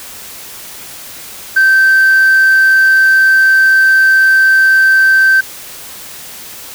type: tone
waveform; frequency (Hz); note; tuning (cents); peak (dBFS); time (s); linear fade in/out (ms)
sine; 1554; G6; -16; -3; 1.56-5.41; 10
effects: tanh soft clip ceiling -3 dBFS + white hiss -30 dBFS RMS until 6.74 s